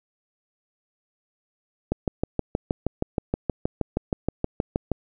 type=click train; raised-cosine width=2 ms; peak=-9 dBFS; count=20; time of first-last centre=1.92-4.917 s; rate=6.34 Hz; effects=none